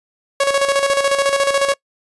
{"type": "tone with tremolo", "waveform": "sawtooth", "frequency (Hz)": 555, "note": "C#5", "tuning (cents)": 2, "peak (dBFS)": -8, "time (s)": [0.4, 1.74], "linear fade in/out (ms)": 5, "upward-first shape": "square", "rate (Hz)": 14, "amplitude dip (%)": 55, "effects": ["noise-tail reverb RT60 0.1 s tail -23 dB re dry", "resampled to 24000 Hz"]}